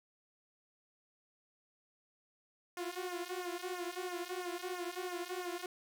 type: tone with flanger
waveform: sawtooth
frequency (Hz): 357.5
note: F4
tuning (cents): +41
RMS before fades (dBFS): -41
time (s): 2.77-5.66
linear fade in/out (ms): 2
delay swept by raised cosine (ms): 0.23 to 5.73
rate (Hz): 3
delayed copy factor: -0.9
effects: none